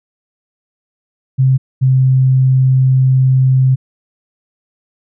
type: tone pair in turn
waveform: sine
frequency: 131.7 / 130.79 Hz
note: C3 / C3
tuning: +12 / 0 cents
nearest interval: unison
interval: 12 cents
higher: first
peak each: -7 dBFS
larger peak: neither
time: 1.38-1.58 / 1.81-3.76 s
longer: second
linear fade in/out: 20 ms
effects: none